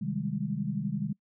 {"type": "chord", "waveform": "sine", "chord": "Ab major seventh", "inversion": "first", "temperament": "equal", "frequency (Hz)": [130.81, 155.56, 196, 207.7], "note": ["C3", "Eb3", "G3", "Ab3"], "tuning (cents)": [0, 0, 0, 0], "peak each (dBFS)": [-37, -34, -34, -34], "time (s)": [0.01, 1.13], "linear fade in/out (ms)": 10, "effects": ["noise-tail reverb RT60 0.1 s tail -24 dB re dry"]}